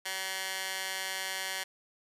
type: tone with high-pass filter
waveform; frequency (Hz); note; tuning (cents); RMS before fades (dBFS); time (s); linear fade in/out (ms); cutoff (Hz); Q
15% pulse; 190; F#3; +46; -36; 0.05-1.64; 10; 1600; 0.79
effects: resampled to 32000 Hz